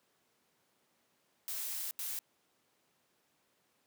blue noise bursts at uneven times, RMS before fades -39 dBFS, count 2, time 1.48-1.91 / 1.99-2.19 s, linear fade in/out 0 ms, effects pink hiss -74 dBFS RMS until 3.86 s + high-pass 200 Hz 12 dB/octave

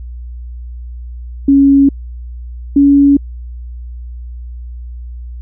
sine tone pair in turn, 277.2 / 281.9 Hz, C#4 / C#4, 0 / +29 cents, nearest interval unison, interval 29 cents, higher second, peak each -4 dBFS, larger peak neither, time 1.48-1.89 / 2.76-3.17 s, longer neither, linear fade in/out 5 ms, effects added 60 Hz sine -24 dBFS peak until 5.41 s

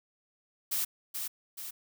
blue noise with echo, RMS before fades -31 dBFS, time 0.71-0.85 s, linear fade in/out 10 ms, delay 430 ms, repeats 2, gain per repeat -5 dB, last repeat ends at 1.71 s, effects none

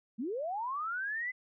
sine linear sweep, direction up, 200.3 to 2046 Hz, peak -33 dBFS, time 0.18-1.32 s, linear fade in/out 20 ms, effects none

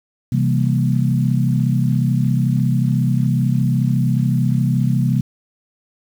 sine chord, C dominant seventh, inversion none, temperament equal, 130.81 / 164.81 / 196 / 233.1 Hz, C3 / E3 / G3 / Bb3, 0 / 0 / 0 / 0 cents, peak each -16 / -21 / -22 / -22 dBFS, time 0.32-5.21 s, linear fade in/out 5 ms, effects 7-bit

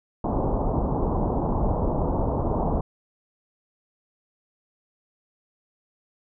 pink low-pass noise, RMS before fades -24 dBFS, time 0.24-2.81 s, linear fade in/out 5 ms, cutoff 1000 Hz, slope 48 dB/octave, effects none

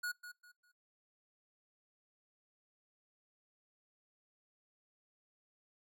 square tone with echo, 1453 Hz, F#6, 32 cents flat, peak -37 dBFS, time 0.03-0.12 s, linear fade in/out 10 ms, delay 200 ms, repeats 3, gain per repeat -11 dB, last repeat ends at 0.72 s, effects noise-tail reverb RT60 0.2 s tail -24 dB re dry

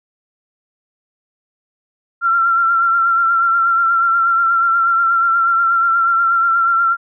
sine tone with vibrato, 1364 Hz, F6, 41 cents flat, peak -11 dBFS, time 2.21-6.97 s, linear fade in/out 50 ms, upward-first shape sine, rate 8.3 Hz, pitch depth 35 cents each way, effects none

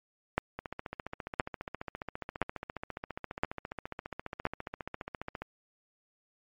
two click trains, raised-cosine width 0.5 ms, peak -22 / -11 dBFS, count 72 / 5, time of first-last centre 0.59-5.42 / 0.38-4.453 s, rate 14.7 / 0.982 Hz, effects MP3 48 kbps

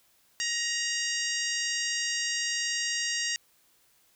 harmonic tone, 941 Hz, A#5, 16 cents sharp, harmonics 2 / 3 / 4 / 5 / 6 / 7 / 8 / 9, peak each -33 / -35 / -41 / -35 / -35 / -36 / -39 / -49 dBFS, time 0.4-3.36 s, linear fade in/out 0 ms, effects white hiss -65 dBFS RMS until 4.15 s

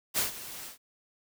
white noise with ADSR envelope, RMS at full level -26 dBFS, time 0.14-0.78 s, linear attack 41 ms, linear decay 130 ms, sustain -16 dB, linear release 120 ms, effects none

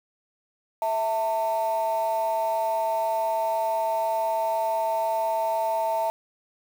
triangle ring-modulated tone, 778 Hz, G5, 13 cents flat, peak -16 dBFS, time 0.82-6.1 s, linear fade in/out 0 ms, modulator 121 Hz, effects tanh soft clip ceiling -18 dBFS + 7-bit

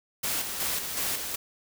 white noise with tremolo, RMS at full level -29 dBFS, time 0.23-1.36 s, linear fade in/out 10 ms, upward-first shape square, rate 2.7 Hz, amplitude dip 45%, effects none

